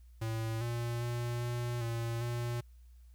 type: tone with pitch steps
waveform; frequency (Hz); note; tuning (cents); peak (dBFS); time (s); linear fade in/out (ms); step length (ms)
square; 112.3 / 118.5 / 119.8 / 120.5 / 116.1 / 119.6; A2 / A#2 / A#2 / B2 / A#2 / A#2; +36 / +29 / +48 / -42 / -7 / +45; -34; 0.21-2.61; 10; 400
effects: added 60 Hz sine -53 dBFS peak until 3.14 s + white hiss -75 dBFS RMS until 3.14 s